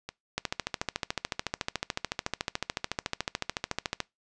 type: two click trains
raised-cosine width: 0.2 ms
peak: -11 / -19 dBFS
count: 51 / 6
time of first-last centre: 0.38-4.003 / 0.09-3.713 s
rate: 13.8 / 1.38 Hz
effects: noise-tail reverb RT60 0.2 s tail -23 dB re dry + resampled to 22050 Hz